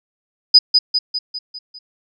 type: tone with echo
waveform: sine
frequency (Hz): 4978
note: D#8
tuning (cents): 0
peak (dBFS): -3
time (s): 0.54-0.59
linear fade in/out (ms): 10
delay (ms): 200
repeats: 6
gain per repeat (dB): -5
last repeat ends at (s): 1.79
effects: none